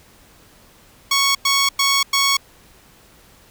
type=tone bursts; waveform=10% pulse; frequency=1109 Hz; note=C#6; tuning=in tune; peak=-6 dBFS; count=4; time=1.11-2.37 s; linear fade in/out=5 ms; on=240 ms; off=100 ms; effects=pink hiss -50 dBFS RMS until 3.5 s